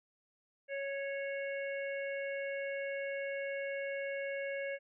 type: harmonic tone with a mistuned harmonic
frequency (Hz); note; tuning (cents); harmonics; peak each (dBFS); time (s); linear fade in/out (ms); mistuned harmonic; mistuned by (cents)
554.4; C#5; 0; 1 / 3 / 4 / 5; -37 / -44 / -44 / -51; 0.68-4.79; 50; 4; -17
effects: none